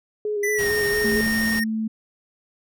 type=tone with vibrato; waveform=sine; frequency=415.3 Hz; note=G#4; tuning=in tune; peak=-22 dBFS; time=0.25-1.21 s; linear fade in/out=2 ms; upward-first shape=square; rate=4.4 Hz; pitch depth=26 cents each way
type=tone with pitch glide; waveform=square; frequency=1988 to 1844.2 Hz; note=B6 to A#6; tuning=+11 to -19 cents; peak=-23 dBFS; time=0.43-1.64 s; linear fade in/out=5 ms; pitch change=-130 cents; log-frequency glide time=0.53-0.68 s
type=noise; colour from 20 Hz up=pink; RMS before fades=-32 dBFS; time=0.58-1.6 s; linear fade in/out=10 ms
type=tone; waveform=sine; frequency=220 Hz; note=A3; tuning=in tune; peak=-22 dBFS; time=1.04-1.88 s; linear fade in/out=10 ms
effects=none